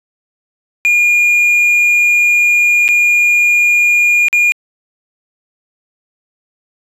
triangle tone with dropouts, 2425 Hz, D#7, 45 cents flat, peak -6 dBFS, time 0.85-4.52 s, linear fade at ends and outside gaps 0 ms, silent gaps 2.88-2.888 / 4.284-4.329 s, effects resampled to 32000 Hz

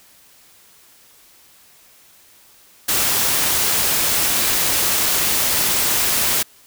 white noise, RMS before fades -18 dBFS, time 2.88-6.43 s, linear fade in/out 10 ms, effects white hiss -50 dBFS RMS until 6.66 s

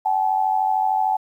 sine tone pair together, 762 / 855.3 Hz, G5 / A5, -49 / -49 cents, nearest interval major second, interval 200 cents, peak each -20 dBFS, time 0.05-1.17 s, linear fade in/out 10 ms, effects 9-bit

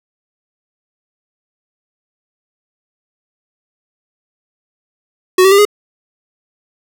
square tone with pitch steps, 370 / 384.4 / 399.3 / 414.8 Hz, F#4 / G4 / G4 / G#4, 0 / -34 / +32 / -2 cents, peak -6 dBFS, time 5.38-5.652 s, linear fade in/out 5 ms, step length 68 ms, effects none

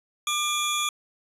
25% pulse tone pair together, 1198 / 3386 Hz, D6 / G#7, +34 / +33 cents, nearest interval octave + tritone, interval 1799 cents, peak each -23 dBFS, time 0.27-0.89 s, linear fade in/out 2 ms, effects resampled to 32000 Hz

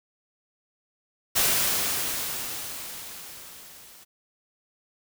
white noise with level ramp, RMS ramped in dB -21 to -50 dBFS, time 1.35-4.05 s, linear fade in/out 20 ms, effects none

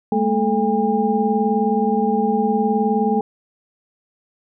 sine tone cluster, 206.5 / 225.8 / 434.1 / 806 Hz, G#3 / A3 / A4 / G5, -10 / +45 / -23 / +48 cents, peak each -21 dBFS, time 0.12-3.21 s, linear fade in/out 2 ms, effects none

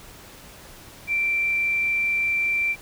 sine tone with frequency modulation, 2349 Hz, D7, in tune, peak -20 dBFS, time 1.07-2.76 s, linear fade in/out 50 ms, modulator 25 Hz, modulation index 0.23, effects pink hiss -45 dBFS RMS until 2.81 s

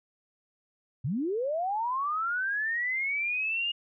sine linear sweep, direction up, 110 to 2861 Hz, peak -27 dBFS, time 1.04-3.72 s, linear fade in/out 10 ms, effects none

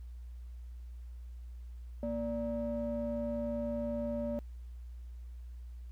triangle ring-modulated tone, 174.61 Hz, F3, in tune, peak -28 dBFS, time 2.03-4.39 s, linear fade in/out 0 ms, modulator 409 Hz, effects added 60 Hz sine -43 dBFS peak until 5.91 s + pink hiss -72 dBFS RMS until 5.91 s

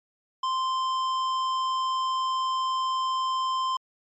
sine tone with hard clipping, 1042 Hz, C6, 7 cents flat, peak -26 dBFS, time 0.43-3.77 s, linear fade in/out 5 ms, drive 10 dB, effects MP3 48 kbps

